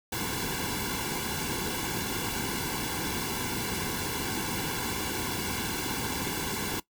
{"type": "noise with comb filter", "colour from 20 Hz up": "pink", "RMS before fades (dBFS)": -32, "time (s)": [0.12, 6.8], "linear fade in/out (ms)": 5, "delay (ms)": 1.6, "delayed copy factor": -0.85, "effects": ["noise-tail reverb RT60 0.1 s tail -18 dB re dry"]}